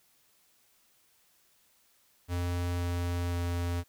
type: tone with pitch steps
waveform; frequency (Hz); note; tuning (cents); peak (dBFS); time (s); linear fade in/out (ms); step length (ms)
square; 87.9 / 87.39 / 86.89; F2 / F2 / F2; +12 / +2 / -8; -30; 2.28-3.84; 50; 520
effects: white hiss -67 dBFS RMS until 3.88 s